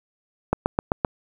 click train, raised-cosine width 1 ms, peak -5 dBFS, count 5, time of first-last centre 0.53-1.048 s, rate 7.72 Hz, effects 7-bit

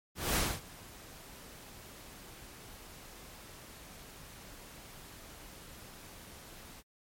pink noise with ADSR envelope, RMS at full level -29 dBFS, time 0.15-6.83 s, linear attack 210 ms, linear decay 240 ms, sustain -22 dB, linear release 44 ms, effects MP3 64 kbps

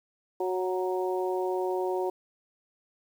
harmonic tone with a mistuned harmonic, 184.3 Hz, F#3, 7 cents flat, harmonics 2 / 3 / 4 / 5, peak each -28 / -35 / -35 / -36 dBFS, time 0.4-2.1 s, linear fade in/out 5 ms, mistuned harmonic 5, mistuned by +19 cents, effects 9-bit

